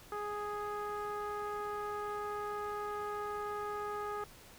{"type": "tone with low-pass filter", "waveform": "sawtooth", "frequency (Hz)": 415.3, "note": "G#4", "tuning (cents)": 0, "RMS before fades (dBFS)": -39, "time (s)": [0.12, 4.24], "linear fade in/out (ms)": 2, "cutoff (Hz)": 1300, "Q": 3.1, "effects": ["pink hiss -56 dBFS RMS until 4.58 s"]}